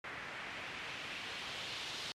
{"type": "noise with low-pass filter sweep", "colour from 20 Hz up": "white", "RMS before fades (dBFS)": -44, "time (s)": [0.04, 2.12], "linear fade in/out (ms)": 2, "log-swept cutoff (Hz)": [1900, 3900], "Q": 1.8, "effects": ["high-pass 60 Hz 12 dB/octave", "MP3 64 kbps"]}